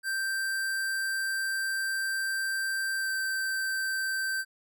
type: tone with pitch glide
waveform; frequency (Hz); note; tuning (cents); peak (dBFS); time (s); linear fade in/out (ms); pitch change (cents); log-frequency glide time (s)
square; 1568 to 1556.3; G6 to G6; 0 to -13; -29; 0.03-4.45; 50; -13; 2.99-3.08
effects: none